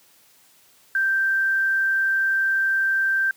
sine tone with quantisation, 1568 Hz, G6, in tune, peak -18 dBFS, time 0.95-3.31 s, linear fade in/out 2 ms, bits 8, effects white hiss -56 dBFS RMS until 3.36 s + high-pass 100 Hz 12 dB/octave

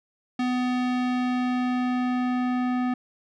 square tone with low-pass filter sweep, 250 Hz, B3, 21 cents sharp, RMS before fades -25 dBFS, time 0.39-2.94 s, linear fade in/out 5 ms, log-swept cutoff 3900 to 1800 Hz, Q 0.83, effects none

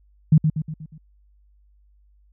sine tone with echo, 155.5 Hz, D#3, 1 cent flat, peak -9 dBFS, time 0.32-0.38 s, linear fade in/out 5 ms, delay 120 ms, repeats 5, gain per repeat -6 dB, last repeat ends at 0.98 s, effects added 50 Hz sine -54 dBFS peak until 2.32 s

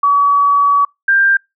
sine tone pair in turn, 1137 / 1588.6 Hz, C#6 / G6, +44 / +23 cents, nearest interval tritone, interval 579 cents, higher second, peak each -8 dBFS, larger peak neither, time 0.03-0.85 / 1.08-1.37 s, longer first, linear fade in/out 5 ms, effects noise-tail reverb RT60 0.2 s tail -26 dB re dry

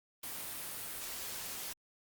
white noise, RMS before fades -42 dBFS, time 0.23-1.73 s, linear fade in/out 5 ms, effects Opus 32 kbps

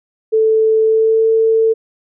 sine tone with pitch glide, 440.3 to 446.7 Hz, A4 to A4, +1 to +26 cents, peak -9 dBFS, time 0.32-1.74 s, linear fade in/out 20 ms, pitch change +25 cents, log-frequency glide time 0.81-1.27 s, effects none

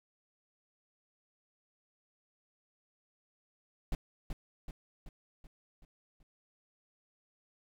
brown noise with echo, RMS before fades -32 dBFS, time 3.92-3.95 s, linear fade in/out 2 ms, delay 380 ms, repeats 6, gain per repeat -5 dB, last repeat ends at 6.23 s, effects none

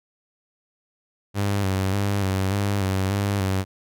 sawtooth tone with vibrato, 98 Hz, G2, in tune, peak -17 dBFS, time 1.34-3.65 s, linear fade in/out 50 ms, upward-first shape square, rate 1.7 Hz, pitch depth 45 cents each way, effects none

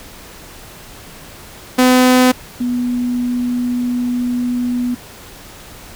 sawtooth / sine tone pair in turn, 253.4 / 245.3 Hz, B3 / B3, +45 / -12 cents, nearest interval minor second, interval 57 cents, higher first, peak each -4 / -15 dBFS, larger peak first, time 1.78-2.32 / 2.6-4.95 s, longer second, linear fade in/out 10 ms, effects pink hiss -37 dBFS RMS until 5.95 s

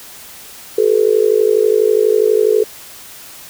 sine tone with amplitude modulation, 430.2 Hz, A4, 39 cents flat, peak -5 dBFS, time 0.78-2.64 s, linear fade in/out 5 ms, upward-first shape sine, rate 52.2 Hz, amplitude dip 95%, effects white hiss -36 dBFS RMS until 3.49 s

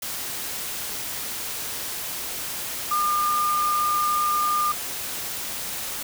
sine tone in noise, 1207 Hz, D6, 47 cents sharp, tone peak -20 dBFS, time 2.91-4.72 s, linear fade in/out 5 ms, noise white, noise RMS -31 dBFS, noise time 0.02-6.03 s, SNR +8 dB, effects none

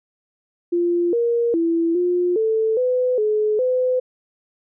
sine tone with pitch steps, 346.8 / 470.2 / 333.2 / 355.3 / 442 / 503 / 426.5 / 507 Hz, F4 / A#4 / E4 / F4 / A4 / B4 / G#4 / B4, -12 / +15 / +19 / +30 / +8 / +32 / +46 / +45 cents, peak -16 dBFS, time 0.72-4 s, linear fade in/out 10 ms, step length 410 ms, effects none

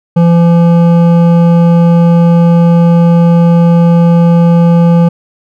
sine tone with hard clipping, 170 Hz, F3, 46 cents flat, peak -5 dBFS, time 0.16-5.09 s, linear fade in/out 10 ms, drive 11 dB, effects none

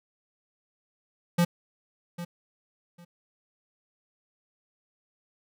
square tone with echo, 173.1 Hz, F3, 15 cents flat, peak -20 dBFS, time 1.38-1.45 s, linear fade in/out 10 ms, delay 800 ms, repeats 2, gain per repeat -14 dB, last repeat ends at 3.05 s, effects none

